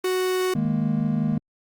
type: tone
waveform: 45% pulse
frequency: 370 Hz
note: F#4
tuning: in tune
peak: -21 dBFS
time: 0.04-0.54 s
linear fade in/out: 5 ms
type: chord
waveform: triangle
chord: D# suspended fourth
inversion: none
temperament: equal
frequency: 155.56 / 207.7 / 233.1 Hz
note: D#3 / G#3 / A#3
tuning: 0 / 0 / 0 cents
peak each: -23 dBFS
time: 0.55-1.38 s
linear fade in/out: 5 ms
effects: Opus 32 kbps